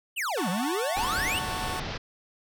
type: exponential two-way sweep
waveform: square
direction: down then up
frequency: 3153 to 166.5 to 3153 Hz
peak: -28 dBFS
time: 0.16-1.4 s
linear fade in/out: 20 ms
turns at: 0.49 s
type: chord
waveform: sawtooth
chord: F# minor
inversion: none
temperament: just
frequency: 740 / 888 / 1110 Hz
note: F#5 / A5 / C#6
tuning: 0 / +16 / +2 cents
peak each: -32 dBFS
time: 0.37-1.8 s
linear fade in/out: 5 ms
type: low-pass noise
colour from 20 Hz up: pink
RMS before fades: -34 dBFS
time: 0.96-1.98 s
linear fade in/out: 10 ms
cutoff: 5400 Hz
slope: 48 dB/octave
effects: none